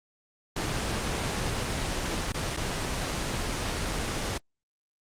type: noise with dropouts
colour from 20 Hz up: pink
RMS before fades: -29 dBFS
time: 0.56-4.38 s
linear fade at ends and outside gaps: 5 ms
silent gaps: 2.322-2.342 / 2.566-2.571 s
effects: low-pass 8000 Hz 12 dB/octave + Opus 24 kbps